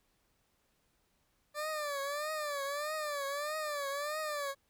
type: tone with vibrato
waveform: 20% pulse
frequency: 587.3 Hz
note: D5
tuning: in tune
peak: -30 dBFS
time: 1.54-4.55 s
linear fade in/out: 50 ms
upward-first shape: triangle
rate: 1.6 Hz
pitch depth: 120 cents each way
effects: pink hiss -75 dBFS RMS until 4.69 s